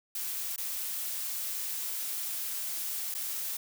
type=noise with dropouts; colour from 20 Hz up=blue; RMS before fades=-35 dBFS; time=0.15-3.57 s; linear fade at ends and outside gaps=5 ms; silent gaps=0.562-0.579 / 3.142-3.148 s; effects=none